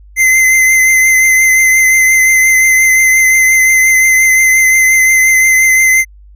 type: tone with vibrato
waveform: square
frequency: 2062 Hz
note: C7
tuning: 26 cents flat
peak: -6 dBFS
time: 0.16-6.05 s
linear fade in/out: 50 ms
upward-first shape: triangle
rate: 5.7 Hz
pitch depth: 25 cents each way
effects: added 50 Hz sine -35 dBFS peak until 6.35 s